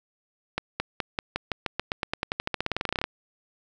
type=accelerating click train; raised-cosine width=0.3 ms; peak=-10 dBFS; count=28; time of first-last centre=0.58-3.041 s; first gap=220 ms; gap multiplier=0.92; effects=none